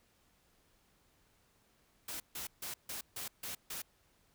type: noise bursts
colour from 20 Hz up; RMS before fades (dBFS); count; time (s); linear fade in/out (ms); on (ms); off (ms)
white; -42; 7; 2.08-3.82; 5; 120; 150
effects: pink hiss -71 dBFS RMS until 4.34 s